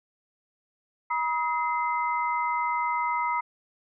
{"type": "tone cluster", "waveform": "sine", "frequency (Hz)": [962, 1266, 2066], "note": ["B5", "D#6", "C7"], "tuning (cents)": [-46, 30, -22], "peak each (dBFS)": [-26, -30, -33], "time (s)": [1.1, 3.41], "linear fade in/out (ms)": 10, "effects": []}